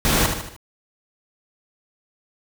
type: noise with echo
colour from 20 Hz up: pink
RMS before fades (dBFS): -19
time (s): 0.05-0.26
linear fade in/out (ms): 0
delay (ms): 76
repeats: 4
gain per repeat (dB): -6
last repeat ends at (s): 0.564
effects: none